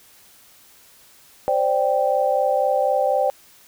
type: chord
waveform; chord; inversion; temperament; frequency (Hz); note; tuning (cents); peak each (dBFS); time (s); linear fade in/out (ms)
sine; C suspended second; none; equal; 523.3 / 587.3 / 784; C5 / D5 / G5; 0 / 0 / 0; -21; 1.48-3.3; 0
effects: white hiss -51 dBFS RMS until 3.67 s